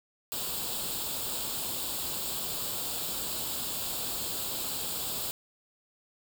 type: noise with comb filter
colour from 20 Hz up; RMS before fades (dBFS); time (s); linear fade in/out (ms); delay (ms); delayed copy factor
white; -34; 0.32-5.31; 0; 0.25; +0.7
effects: none